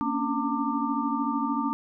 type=tone cluster; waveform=sine; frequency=231.6 / 274.6 / 287.9 / 906 / 1184 Hz; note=A#3 / C#4 / D4 / A#5 / D6; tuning=-11 / -16 / -34 / -50 / +14 cents; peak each=-31 dBFS; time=0.01-1.73 s; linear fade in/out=0 ms; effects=none